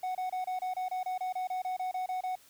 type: tone bursts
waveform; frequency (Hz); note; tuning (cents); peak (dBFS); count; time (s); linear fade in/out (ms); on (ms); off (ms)
triangle; 740; F#5; 0; -29; 16; 0.03-2.355; 5; 120; 27
effects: white hiss -60 dBFS RMS until 2.49 s